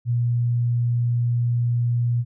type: tone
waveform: sine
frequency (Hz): 119.8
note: A#2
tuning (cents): +48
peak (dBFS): -18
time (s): 0.05-2.25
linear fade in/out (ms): 50
effects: none